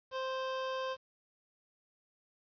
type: tone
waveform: 25% pulse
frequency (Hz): 523.3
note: C5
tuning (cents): 0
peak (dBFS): -31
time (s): 0.11-0.97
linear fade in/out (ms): 50
effects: resampled to 11025 Hz + 10-bit